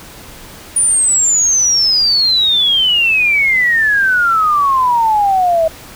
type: exponential sweep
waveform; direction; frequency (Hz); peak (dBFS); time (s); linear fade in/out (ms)
sine; down; 9640 to 636; -9; 0.76-5.68; 5
effects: pink hiss -35 dBFS RMS until 5.95 s